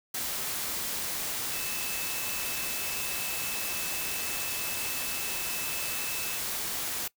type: tone in noise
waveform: sine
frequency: 2615 Hz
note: E7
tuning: 15 cents flat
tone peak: -39 dBFS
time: 1.53-6.38 s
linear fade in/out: 5 ms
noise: white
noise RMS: -33 dBFS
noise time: 0.14-7.08 s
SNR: -9 dB
effects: noise-tail reverb RT60 0.1 s tail -21 dB re dry